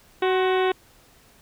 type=harmonic tone with a mistuned harmonic; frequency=374 Hz; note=F#4; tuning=19 cents sharp; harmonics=1 / 2 / 3 / 4 / 5 / 6 / 7 / 8 / 9 / 10; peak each=-20 / -26 / -30 / -32 / -34 / -36 / -37 / -38 / -39 / -40 dBFS; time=0.22-0.72 s; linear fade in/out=5 ms; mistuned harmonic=3; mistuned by=-66 cents; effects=pink hiss -55 dBFS RMS until 1.41 s